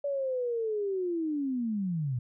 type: linear sweep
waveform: sine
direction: down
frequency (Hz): 575 to 116.54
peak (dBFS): -28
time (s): 0.04-2.19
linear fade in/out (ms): 5
effects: none